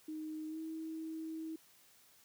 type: tone with pitch glide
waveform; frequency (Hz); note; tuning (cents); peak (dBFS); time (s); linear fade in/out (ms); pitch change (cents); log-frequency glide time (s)
sine; 311.1 to 320; D#4 to D#4; 0 to +49; -40; 0.08-1.56; 5; +49; 0.48-0.59
effects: white hiss -65 dBFS RMS until 2.24 s + high-pass 60 Hz 12 dB/octave